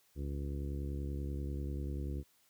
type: harmonic tone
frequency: 70.3 Hz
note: C#2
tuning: 25 cents sharp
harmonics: 1 / 2 / 3 / 4 / 5 / 6 / 7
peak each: -37 / -43 / -49 / -47 / -48 / -55 / -55 dBFS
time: 0.15-2.24 s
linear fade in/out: 50 ms
effects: white hiss -70 dBFS RMS until 2.49 s